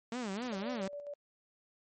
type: tone with vibrato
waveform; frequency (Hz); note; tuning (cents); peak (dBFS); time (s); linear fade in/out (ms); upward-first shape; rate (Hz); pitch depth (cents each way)
sawtooth; 220; A3; 0; -32; 0.12-0.88; 2; sine; 3.8; 250
type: tone with tremolo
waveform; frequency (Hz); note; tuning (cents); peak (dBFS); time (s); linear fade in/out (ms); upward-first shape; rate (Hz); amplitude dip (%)
sine; 578; D5; -28; -39; 0.52-1.14; 5; square; 7.3; 45
effects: MP3 32 kbps